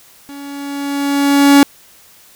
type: tone with level ramp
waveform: 45% pulse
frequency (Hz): 281.9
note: C#4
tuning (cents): +29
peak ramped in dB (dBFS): -30 to -3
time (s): 0.29-1.63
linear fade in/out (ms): 0
effects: white hiss -45 dBFS RMS until 2.35 s